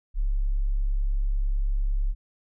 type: tone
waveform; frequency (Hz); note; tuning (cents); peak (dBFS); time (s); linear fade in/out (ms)
sine; 34.5; C#1; -7; -21; 0.14-2.15; 50
effects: none